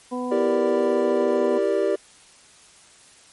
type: harmonic tone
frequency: 249.4 Hz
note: B3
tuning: 17 cents sharp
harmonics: 1 / 2 / 3 / 4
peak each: -27 / -30 / -36 / -33 dBFS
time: 0.11-1.59 s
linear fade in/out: 20 ms
type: chord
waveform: triangle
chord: E half-diminished seventh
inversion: none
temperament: equal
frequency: 329.6 / 392 / 466.2 / 587.3 Hz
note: E4 / G4 / Bb4 / D5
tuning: 0 / 0 / 0 / 0 cents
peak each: -26 / -20 / -24 / -22 dBFS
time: 0.31-1.96 s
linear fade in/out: 10 ms
effects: white hiss -51 dBFS RMS until 3.32 s + MP3 48 kbps